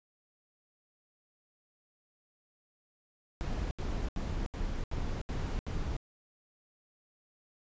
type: noise bursts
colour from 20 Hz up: brown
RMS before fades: -34 dBFS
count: 7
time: 3.41-5.966 s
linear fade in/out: 0 ms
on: 300 ms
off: 76 ms
effects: resampled to 16000 Hz